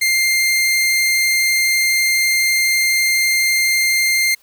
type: tone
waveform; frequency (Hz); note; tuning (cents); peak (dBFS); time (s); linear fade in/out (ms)
sawtooth; 2104; C7; +9; -10; 0.01-4.35; 10
effects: white hiss -54 dBFS RMS until 4.42 s